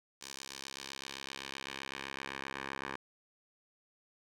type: tone with band-pass filter sweep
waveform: 10% pulse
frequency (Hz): 67.8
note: C#2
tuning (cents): -38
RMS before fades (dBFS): -44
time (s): 0.21-2.96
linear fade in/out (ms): 5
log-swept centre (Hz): 6100 to 1500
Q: 1.1
effects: none